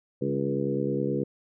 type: harmonic tone with a mistuned harmonic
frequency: 69.5 Hz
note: C#2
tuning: 5 cents sharp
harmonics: 2 / 3 / 4 / 5 / 6 / 7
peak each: -32 / -32 / -32 / -32 / -32 / -32 dBFS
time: 0.21-1.24 s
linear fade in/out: 10 ms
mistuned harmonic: 3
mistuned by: -41 cents
effects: none